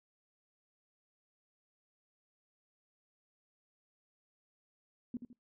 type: tone with echo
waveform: sine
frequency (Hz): 242.9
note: B3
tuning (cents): -29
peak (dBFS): -35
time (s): 5.14-5.17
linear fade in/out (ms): 2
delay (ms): 80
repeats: 2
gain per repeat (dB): -8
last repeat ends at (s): 5.33
effects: noise-tail reverb RT60 0.2 s tail -25 dB re dry